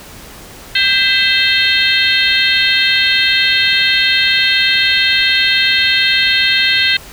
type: harmonic tone with a mistuned harmonic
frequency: 527 Hz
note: C5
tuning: 12 cents sharp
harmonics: 3 / 4 / 5 / 6 / 7 / 8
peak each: -17 / -17 / -17 / -17 / -17 / -17 dBFS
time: 0.75-6.97 s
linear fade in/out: 5 ms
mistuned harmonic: 4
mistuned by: -70 cents
effects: pink hiss -35 dBFS RMS until 7.12 s